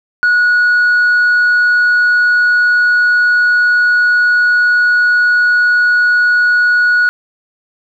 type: tone with tanh clipping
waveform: sine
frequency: 1459 Hz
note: F#6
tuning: 25 cents flat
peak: -8 dBFS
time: 0.23-7.09 s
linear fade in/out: 0 ms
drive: 1 dB
effects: none